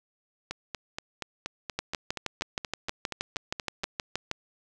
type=two click trains; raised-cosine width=0.2 ms; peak=-12 / -16 dBFS; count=17 / 15; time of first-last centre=1.79-4.314 / 0.51-3.835 s; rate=6.34 / 4.21 Hz; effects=none